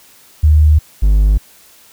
sine / triangle tone pair in turn, 76.4 / 50.78 Hz, D#2 / G#1, -31 / -38 cents, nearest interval perfect fifth, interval 707 cents, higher first, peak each -5 dBFS, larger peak neither, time 0.43-0.79 / 1.02-1.38 s, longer neither, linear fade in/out 10 ms, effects white hiss -45 dBFS RMS until 1.92 s

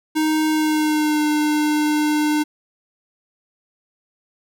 square tone with pitch glide, 311.1 to 301.5 Hz, D#4 to D4, 0 to +46 cents, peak -17 dBFS, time 0.15-2.44 s, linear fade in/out 20 ms, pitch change -54 cents, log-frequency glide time 0.5-1.24 s, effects none

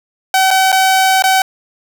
sawtooth tone with dropouts, 761 Hz, F#5, 48 cents sharp, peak -5 dBFS, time 0.34-1.42 s, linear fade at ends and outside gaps 2 ms, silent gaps 0.506-0.511 / 0.719-0.726 / 1.223-1.239 s, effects none

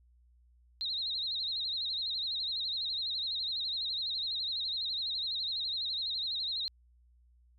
sine tone with vibrato, 3944 Hz, B7, 3 cents flat, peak -32 dBFS, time 0.81-6.68 s, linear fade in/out 0 ms, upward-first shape sine, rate 12 Hz, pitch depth 120 cents each way, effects added 60 Hz sine -61 dBFS peak until 7.58 s

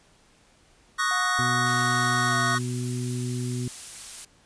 square chord, D# minor seventh, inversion third, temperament equal, 1108.7 / 1244.5 / 1480 / 1864.7 Hz, C#6 / D#6 / F#6 / A#6, 0 / 0 / 0 / 0 cents, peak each -29 dBFS, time 0.98-2.59 s, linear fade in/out 20 ms
triangle tone with pitch glide, 722 to 693.4 Hz, F#5 to F5, -43 to -13 cents, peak -31 dBFS, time 1.11-2.55 s, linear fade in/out 0 ms, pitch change -70 cents, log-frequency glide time 2.28-2.34 s
harmonic tone, 123.8 Hz, B2, 5 cents sharp, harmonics 1 / 2 / 3, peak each -28 / -32 / -38 dBFS, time 1.39-3.68 s, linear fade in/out 0 ms
blue noise, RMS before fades -36 dBFS, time 1.66-4.25 s, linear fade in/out 5 ms
effects pink hiss -59 dBFS RMS until 4.45 s + resampled to 22050 Hz

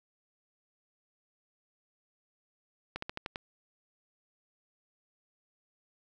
slowing click train, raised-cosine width 0.3 ms, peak -20 dBFS, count 6, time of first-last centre 2.96-3.359 s, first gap 64 ms, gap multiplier 1.11, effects none

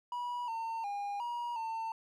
triangle tone with pitch steps, 972 / 907 / 810 / 955 / 899 Hz, B5 / A#5 / G#5 / A#5 / A5, -28 / -48 / -43 / +42 / +37 cents, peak -33 dBFS, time 0.12-1.92 s, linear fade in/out 2 ms, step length 360 ms, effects none

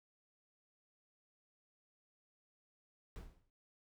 brown noise with exponential decay, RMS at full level -43 dBFS, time 3.16-3.5 s, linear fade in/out 0 ms, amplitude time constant 73 ms, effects none

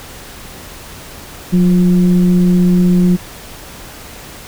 sine tone with frequency modulation, 180 Hz, F#3, 47 cents flat, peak -7 dBFS, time 1.52-3.17 s, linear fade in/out 20 ms, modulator 172 Hz, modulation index 0.46, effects pink hiss -33 dBFS RMS until 4.47 s

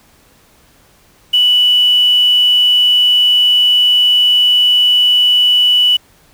sine tone with quantisation, 2960 Hz, F#7, in tune, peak -7 dBFS, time 1.33-5.97 s, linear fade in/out 10 ms, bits 5, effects pink hiss -49 dBFS RMS until 6.33 s

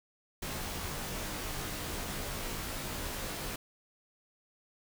pink noise with comb filter, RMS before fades -38 dBFS, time 0.42-3.56 s, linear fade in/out 5 ms, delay 18 ms, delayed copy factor -0.95, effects none

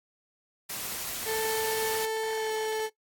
white noise, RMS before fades -35 dBFS, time 0.69-2.06 s, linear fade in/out 10 ms
35% pulse tone with pitch glide, 441.5 to 436.7 Hz, A4 to A4, +6 to -13 cents, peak -26 dBFS, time 1.25-2.9 s, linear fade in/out 50 ms, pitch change -19 cents, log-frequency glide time 2.3-2.51 s
effects noise-tail reverb RT60 0.1 s tail -17 dB re dry + AAC 64 kbps

